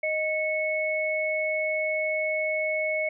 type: tone pair together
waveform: sine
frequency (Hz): 622.3 / 2203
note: D#5 / C#7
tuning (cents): 0 / -11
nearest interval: octave + minor seventh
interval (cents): 2189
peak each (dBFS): -27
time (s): 0.03-3.09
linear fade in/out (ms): 5
effects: none